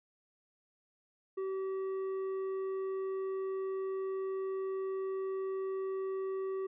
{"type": "tone with tanh clipping", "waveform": "sine", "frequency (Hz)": 383.2, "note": "G4", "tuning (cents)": -39, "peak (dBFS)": -35, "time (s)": [1.37, 6.67], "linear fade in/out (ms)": 10, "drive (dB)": 7, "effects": []}